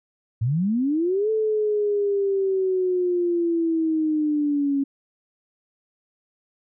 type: linear two-way sweep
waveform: sine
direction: up then down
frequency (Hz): 103.83 to 440 to 274.9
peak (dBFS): -19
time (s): 0.41-4.84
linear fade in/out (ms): 10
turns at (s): 1.3
effects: none